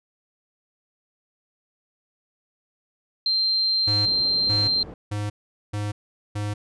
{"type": "tone", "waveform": "sine", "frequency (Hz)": 4150, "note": "C8", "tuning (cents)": -15, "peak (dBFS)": -19, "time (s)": [3.26, 4.83], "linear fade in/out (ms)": 2}
{"type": "tone bursts", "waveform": "square", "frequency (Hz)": 103.83, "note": "G#2", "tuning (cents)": 0, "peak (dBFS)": -26, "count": 5, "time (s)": [3.87, 6.54], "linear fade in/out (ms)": 10, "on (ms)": 190, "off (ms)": 430}
{"type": "low-pass noise", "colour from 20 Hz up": "white", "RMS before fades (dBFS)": -39, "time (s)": [4.06, 4.94], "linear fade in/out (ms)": 2, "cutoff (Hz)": 430, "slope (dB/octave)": 12}
{"effects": ["resampled to 24000 Hz"]}